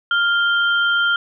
sine tone pair together, 1400 / 3143 Hz, F6 / G7, +4 / +4 cents, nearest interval octave + major second, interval 1400 cents, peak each -15 / -22 dBFS, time 0.11-1.16 s, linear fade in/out 2 ms, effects none

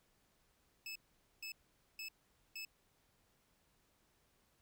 25% pulse tone bursts, 2607 Hz, E7, 20 cents flat, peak -40 dBFS, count 4, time 0.86-2.65 s, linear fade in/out 2 ms, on 95 ms, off 470 ms, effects pink hiss -75 dBFS RMS until 4.61 s

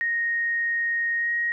sine tone with pitch glide, 1864.7 to 1882 Hz, A#6 to A#6, 0 to +16 cents, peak -22 dBFS, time 0.01-1.52 s, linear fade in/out 0 ms, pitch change +16 cents, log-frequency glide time 1.17-1.31 s, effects none

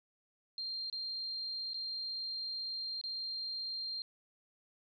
sine tone with dropouts, 4186 Hz, C8, in tune, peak -37 dBFS, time 0.58-4.02 s, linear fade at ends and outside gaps 1 ms, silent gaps 0.899-0.927 / 1.734-1.743 / 3.013-3.038 s, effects none

